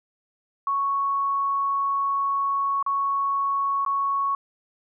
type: tone with dropouts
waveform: sine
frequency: 1108.7 Hz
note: C#6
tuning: in tune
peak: -21 dBFS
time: 0.67-4.35 s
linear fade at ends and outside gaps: 2 ms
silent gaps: 2.827-2.863 / 3.85-3.862 s
effects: none